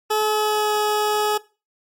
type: tone with pitch glide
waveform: 20% pulse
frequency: 428.6 to 422.2 Hz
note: A4 to G#4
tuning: -45 to +29 cents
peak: -13 dBFS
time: 0.1-1.38 s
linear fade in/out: 10 ms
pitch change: -26 cents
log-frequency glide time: 0.21-0.77 s
effects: noise-tail reverb RT60 0.3 s tail -19 dB re dry + MP3 96 kbps